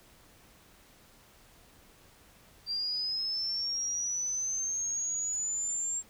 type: linear sweep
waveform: sine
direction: up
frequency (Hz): 4700 to 7459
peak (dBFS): -30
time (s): 2.66-6.03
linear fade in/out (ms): 50
effects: pink hiss -59 dBFS RMS until 6.09 s